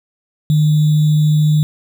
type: tone with sample-and-hold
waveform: sine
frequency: 152.3 Hz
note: D#3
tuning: 37 cents flat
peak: -9 dBFS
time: 0.5-1.63 s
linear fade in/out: 0 ms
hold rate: 3675 Hz
effects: none